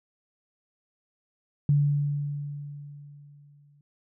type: tone with exponential decay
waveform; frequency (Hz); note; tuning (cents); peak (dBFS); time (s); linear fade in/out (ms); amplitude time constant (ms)
sine; 144.5; D3; -28; -17; 1.69-3.81; 2; 460
effects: none